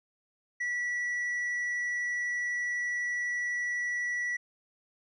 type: tone with tanh clipping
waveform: sine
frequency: 1948 Hz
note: B6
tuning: 24 cents flat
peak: -30 dBFS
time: 0.6-4.37 s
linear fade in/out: 10 ms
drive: 3 dB
effects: none